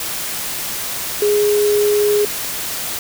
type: tone in noise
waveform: sine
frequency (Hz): 415.3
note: G#4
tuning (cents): 0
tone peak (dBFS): -12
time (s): 1.22-2.25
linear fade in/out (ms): 2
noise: white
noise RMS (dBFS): -24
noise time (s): 0-2.99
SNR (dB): +9
effects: none